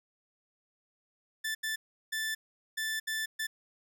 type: tone bursts at uneven times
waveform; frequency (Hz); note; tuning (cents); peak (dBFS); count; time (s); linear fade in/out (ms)
sawtooth; 1760; A6; 0; -28; 6; 1.44-1.55 / 1.63-1.76 / 2.12-2.35 / 2.77-3 / 3.07-3.26 / 3.39-3.47; 10
effects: none